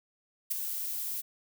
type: noise with ADSR envelope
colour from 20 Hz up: violet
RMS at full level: -28 dBFS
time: 0.5-1.22 s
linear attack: 15 ms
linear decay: 14 ms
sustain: -7 dB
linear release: 22 ms
effects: none